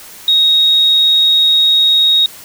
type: tone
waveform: sine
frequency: 3761 Hz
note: A#7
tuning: 15 cents sharp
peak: -7 dBFS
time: 0.28-2.26 s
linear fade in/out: 2 ms
effects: white hiss -35 dBFS RMS until 2.44 s